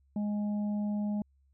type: harmonic tone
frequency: 207.7 Hz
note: G#3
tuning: in tune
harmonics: 1 / 3 / 4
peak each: -29 / -45 / -49 dBFS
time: 0.16-1.22 s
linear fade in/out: 2 ms
effects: added 68 Hz sine -64 dBFS peak until 1.53 s